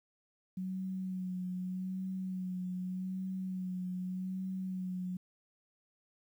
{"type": "tone with vibrato", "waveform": "sine", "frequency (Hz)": 185.3, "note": "F#3", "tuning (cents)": 3, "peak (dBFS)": -35, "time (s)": [0.57, 5.17], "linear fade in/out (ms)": 5, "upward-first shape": "sine", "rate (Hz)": 0.83, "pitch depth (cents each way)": 29, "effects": ["11-bit"]}